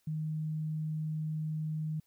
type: tone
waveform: sine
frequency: 155.56 Hz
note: D#3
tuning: in tune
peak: -32 dBFS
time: 0.07-2 s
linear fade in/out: 5 ms
effects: white hiss -74 dBFS RMS until 2.06 s